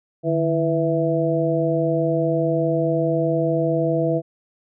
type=harmonic tone with a mistuned harmonic; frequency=164.81 Hz; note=E3; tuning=in tune; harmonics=1 / 2 / 3 / 4; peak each=-23 / -23 / -23 / -23 dBFS; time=0.23-4.22 s; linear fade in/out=50 ms; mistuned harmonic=1; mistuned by=-130 cents; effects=none